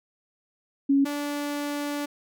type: tone pair in turn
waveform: sine / sawtooth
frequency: 277.2 / 290.1 Hz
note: C#4 / D4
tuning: 0 / -21 cents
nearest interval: minor second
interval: 79 cents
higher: second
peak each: -17 / -24 dBFS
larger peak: first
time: 0.89-1.05 / 1.05-2.06 s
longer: second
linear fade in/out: 10 ms
effects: none